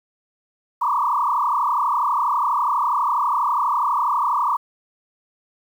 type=tone with frequency modulation; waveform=sine; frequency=1064 Hz; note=C6; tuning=29 cents sharp; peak=-17 dBFS; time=0.81-4.57 s; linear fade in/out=10 ms; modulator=32.2 Hz; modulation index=4.3; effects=8-bit